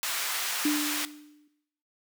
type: high-pass noise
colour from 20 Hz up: pink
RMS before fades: -31 dBFS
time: 0.03-1.05 s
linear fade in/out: 0 ms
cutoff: 1300 Hz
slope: 12 dB/octave
type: tone with exponential decay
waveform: sine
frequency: 297.5 Hz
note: D4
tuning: 22 cents sharp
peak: -21 dBFS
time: 0.65-1.48 s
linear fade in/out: 5 ms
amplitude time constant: 180 ms
effects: noise-tail reverb RT60 0.8 s tail -17 dB re dry